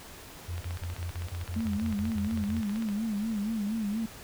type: tone bursts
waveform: sine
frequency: 87 Hz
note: F2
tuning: 6 cents flat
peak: -32 dBFS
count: 13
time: 0.48-2.614 s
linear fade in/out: 10 ms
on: 130 ms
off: 37 ms
type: click train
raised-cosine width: 0.3 ms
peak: -26 dBFS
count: 37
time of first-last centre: 0.58-2.888 s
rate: 15.6 Hz
type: tone with vibrato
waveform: sine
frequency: 214.1 Hz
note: A3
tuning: 47 cents flat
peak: -28 dBFS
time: 1.56-4.06 s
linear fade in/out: 5 ms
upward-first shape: sine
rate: 4.2 Hz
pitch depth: 110 cents each way
effects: pink hiss -47 dBFS RMS until 4.23 s